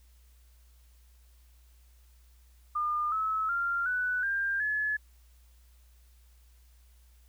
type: tone with pitch steps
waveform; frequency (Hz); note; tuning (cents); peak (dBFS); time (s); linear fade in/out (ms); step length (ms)
sine; 1209 / 1295.8 / 1388.8 / 1488.5 / 1595.3 / 1709.8; D6 / E6 / F6 / F#6 / G6 / G#6; +50 / -30 / -10 / +10 / +30 / +50; -27; 2.75-4.97; 10; 370
effects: added 60 Hz sine -56 dBFS peak until 7.28 s + white hiss -68 dBFS RMS until 7.28 s